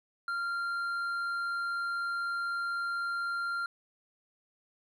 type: tone with hard clipping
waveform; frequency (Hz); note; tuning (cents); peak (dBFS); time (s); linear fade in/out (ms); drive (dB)
sine; 1388; F6; -11; -32; 0.28-3.66; 2; 4
effects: none